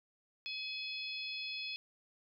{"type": "harmonic tone", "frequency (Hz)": 848, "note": "G#5", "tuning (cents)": 36, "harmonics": [3, 4, 5, 6], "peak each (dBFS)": [-42, -44, -46, -48], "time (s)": [0.46, 1.76], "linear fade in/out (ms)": 0, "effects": []}